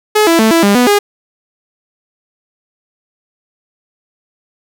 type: tone with pitch steps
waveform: sawtooth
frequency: 425.2 / 332.7 / 221 / 332.1 / 201.6 / 246.6 / 409.6 Hz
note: G#4 / E4 / A3 / E4 / G3 / B3 / G#4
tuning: +41 / +16 / +8 / +13 / +49 / -2 / -24 cents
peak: -3 dBFS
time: 0.15-0.99 s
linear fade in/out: 10 ms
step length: 120 ms
effects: none